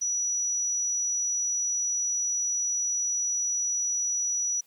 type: tone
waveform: sine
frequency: 5870 Hz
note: F#8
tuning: 15 cents flat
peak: -25 dBFS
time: 0.01-4.61 s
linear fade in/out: 10 ms
effects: white hiss -63 dBFS RMS until 4.66 s + high-pass 60 Hz 12 dB/octave